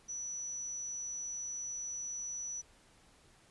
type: tone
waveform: sine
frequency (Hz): 5920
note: F#8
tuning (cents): 0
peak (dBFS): -38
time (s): 0.08-2.62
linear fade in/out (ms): 20
effects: pink hiss -64 dBFS RMS until 3.5 s + resampled to 24000 Hz